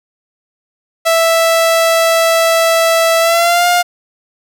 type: tone with pitch glide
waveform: sawtooth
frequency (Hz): 659.3 to 706.6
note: E5 to F5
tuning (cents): 0 to +20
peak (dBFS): -5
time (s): 1.05-3.83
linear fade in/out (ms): 20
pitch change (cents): +120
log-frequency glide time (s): 3.2-3.67
effects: none